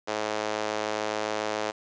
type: tone with high-pass filter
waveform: sawtooth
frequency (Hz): 107.1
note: A2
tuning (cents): -46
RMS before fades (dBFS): -30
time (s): 0.07-1.72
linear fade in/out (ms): 20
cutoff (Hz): 520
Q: 1.4
effects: resampled to 16000 Hz + 8-bit